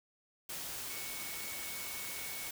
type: tone in noise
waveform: sine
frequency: 2222 Hz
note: C#7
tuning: 4 cents sharp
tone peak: -48 dBFS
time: 0.9-2.49 s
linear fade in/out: 5 ms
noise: white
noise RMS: -42 dBFS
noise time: 0.49-2.51 s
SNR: -9 dB
effects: none